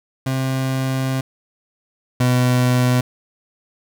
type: tone pair in turn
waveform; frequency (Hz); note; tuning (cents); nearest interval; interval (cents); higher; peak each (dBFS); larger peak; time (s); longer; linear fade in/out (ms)
30% pulse; 132 / 125.17; C3 / B2; +16 / +24; minor second; 92; first; -16 / -11; second; 0.26-1.21 / 2.2-3.01; first; 5
effects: none